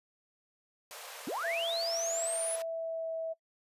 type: high-pass noise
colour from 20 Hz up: pink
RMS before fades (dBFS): -46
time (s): 0.91-2.62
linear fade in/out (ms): 0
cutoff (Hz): 450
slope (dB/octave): 96
type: linear sweep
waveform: sine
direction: up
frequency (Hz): 196 to 10330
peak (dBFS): -33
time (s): 1.27-2.56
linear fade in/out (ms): 5
type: tone with pitch glide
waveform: sine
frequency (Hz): 671 to 650.8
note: E5 to E5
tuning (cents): +31 to -22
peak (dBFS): -33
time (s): 1.43-3.34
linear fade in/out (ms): 20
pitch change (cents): -53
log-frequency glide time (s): 1.83-3.14
effects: noise-tail reverb RT60 0.1 s tail -23 dB re dry + resampled to 32000 Hz